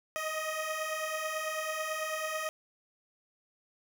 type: beating tone pair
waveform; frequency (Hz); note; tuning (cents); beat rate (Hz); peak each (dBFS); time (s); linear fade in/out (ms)
15% pulse; 620 / 629.1; D#5 / D#5; -6 / +19; 9.1; -32 / -28; 0.16-2.49; 0
effects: none